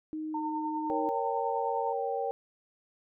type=tone; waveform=sine; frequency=311.1 Hz; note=D#4; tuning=in tune; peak=-33 dBFS; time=0.13-1.09 s; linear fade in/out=0 ms
type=tone with tremolo; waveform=sine; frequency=908 Hz; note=A#5; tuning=46 cents flat; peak=-31 dBFS; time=0.34-1.93 s; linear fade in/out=5 ms; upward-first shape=sine; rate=9.9 Hz; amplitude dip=40%
type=chord; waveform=sine; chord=G diminished; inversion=first; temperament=equal; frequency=466.2 / 554.4 / 784 Hz; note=Bb4 / Db5 / G5; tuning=0 / 0 / 0 cents; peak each=-33 / -35 / -33 dBFS; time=0.9-2.31 s; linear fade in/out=0 ms
effects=none